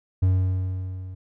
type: tone with level ramp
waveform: triangle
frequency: 93 Hz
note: F#2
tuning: 9 cents sharp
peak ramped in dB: -13 to -32 dBFS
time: 0.22-1.15 s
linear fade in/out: 10 ms
effects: none